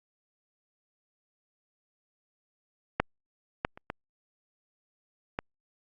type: clicks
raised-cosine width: 0.5 ms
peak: -7 / -11 / -30 / -18 / -15 dBFS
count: 5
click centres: 3 / 3.649 / 3.775 / 3.901 / 5.389 s
effects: Opus 48 kbps